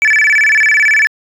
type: tone with vibrato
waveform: sine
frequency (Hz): 2000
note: B6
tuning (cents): +21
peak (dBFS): -4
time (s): 0.02-1.07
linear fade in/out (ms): 0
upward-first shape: square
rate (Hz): 18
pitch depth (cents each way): 240
effects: tanh soft clip ceiling -6 dBFS